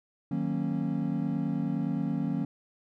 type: chord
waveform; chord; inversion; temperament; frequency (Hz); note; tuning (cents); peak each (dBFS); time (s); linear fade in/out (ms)
triangle; D# minor seventh; none; equal with one note detuned; 155.56 / 185 / 233.1 / 274.8; D#3 / F#3 / A#3 / C#4; 0 / 0 / 0 / -15; -31; 0.31-2.45; 5
effects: none